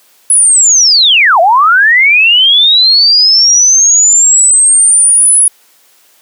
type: linear two-way sweep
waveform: sine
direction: down then up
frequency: 10390 to 639 to 10390 Hz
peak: -3 dBFS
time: 0.3-5.48 s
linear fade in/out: 2 ms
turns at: 1.4 s
effects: white hiss -47 dBFS RMS until 6.21 s + high-pass 300 Hz 12 dB/octave